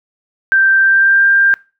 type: tone with pitch glide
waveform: sine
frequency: 1568 to 1590.8 Hz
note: G6 to G6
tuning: 0 to +25 cents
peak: -7 dBFS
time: 0.52-1.54 s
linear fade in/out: 0 ms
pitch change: +25 cents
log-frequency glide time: 0.8-1.25 s
effects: noise-tail reverb RT60 0.3 s tail -22 dB re dry